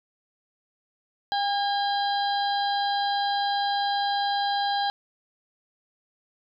harmonic tone with a mistuned harmonic, 805 Hz, G5, 46 cents sharp, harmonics 1 / 2 / 4 / 5 / 6, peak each -24 / -33 / -34 / -33 / -39 dBFS, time 1.32-4.9 s, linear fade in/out 0 ms, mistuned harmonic 2, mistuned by +19 cents, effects none

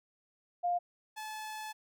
sine / sawtooth tone pair in turn, 704 / 863.3 Hz, F5 / A5, +14 / -33 cents, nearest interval major third, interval 353 cents, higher second, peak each -28 / -36 dBFS, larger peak first, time 0.63-0.79 / 1.16-1.73 s, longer second, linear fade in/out 20 ms, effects none

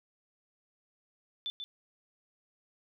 sine tone with echo, 3520 Hz, A7, in tune, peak -33 dBFS, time 1.46-1.5 s, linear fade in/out 0 ms, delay 140 ms, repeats 1, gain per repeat -5 dB, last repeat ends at 1.64 s, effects none

